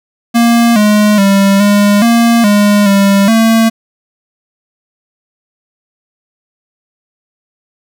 square tone with pitch steps, 234.2 / 209.8 / 197.1 / 204.3 / 233.1 / 205.6 / 198.1 / 225.3 Hz, A#3 / G#3 / G3 / G#3 / A#3 / G#3 / G3 / A3, +8 / +18 / +10 / -28 / 0 / -17 / +18 / +41 cents, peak -6 dBFS, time 0.34-3.7 s, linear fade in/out 20 ms, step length 420 ms, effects none

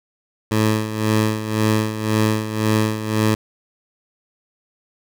15% pulse tone with tremolo, 108.5 Hz, A2, 24 cents flat, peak -8 dBFS, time 0.51-3.35 s, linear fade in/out 5 ms, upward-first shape sine, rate 1.9 Hz, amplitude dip 70%, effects none

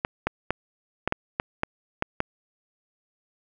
clicks, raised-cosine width 0.5 ms, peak -8 dBFS, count 9, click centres 0.049 / 0.27 / 0.506 / 1.076 / 1.124 / 1.399 / 1.634 / 2.024 / 2.204 s, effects none

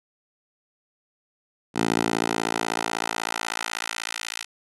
10% pulse tone with high-pass filter sweep, 56.2 Hz, A1, 37 cents sharp, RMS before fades -27 dBFS, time 1.74-4.46 s, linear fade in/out 50 ms, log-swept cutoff 230 to 2500 Hz, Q 0.82, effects resampled to 24000 Hz

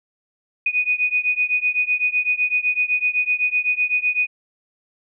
sine beating tone pair, 2478 / 2485.9 Hz, D#7 / D#7, -8 / -2 cents, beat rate 7.9 Hz, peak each -20 / -21 dBFS, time 0.66-4.27 s, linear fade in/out 5 ms, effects none

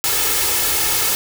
white noise with comb filter, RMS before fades -18 dBFS, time 0.04-1.15 s, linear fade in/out 0 ms, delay 2.3 ms, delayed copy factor +0.65, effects none

